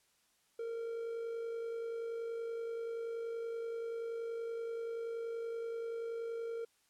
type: tone with amplitude modulation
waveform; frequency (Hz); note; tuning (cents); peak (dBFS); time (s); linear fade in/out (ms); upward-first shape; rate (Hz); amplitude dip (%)
triangle; 460.9; A#4; -20; -34; 0.59-6.65; 5; sine; 50.5; 35
effects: white hiss -73 dBFS RMS until 6.89 s + low-pass 11000 Hz 12 dB/octave